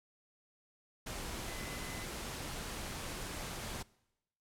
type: tone in noise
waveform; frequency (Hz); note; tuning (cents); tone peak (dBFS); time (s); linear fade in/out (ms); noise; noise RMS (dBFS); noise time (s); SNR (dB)
sine; 2027; B6; +45; -50; 1.47-2.05; 10; pink; -42; 1.06-3.83; -11
effects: noise-tail reverb RT60 0.9 s tail -23 dB re dry + low-pass 12000 Hz 12 dB/octave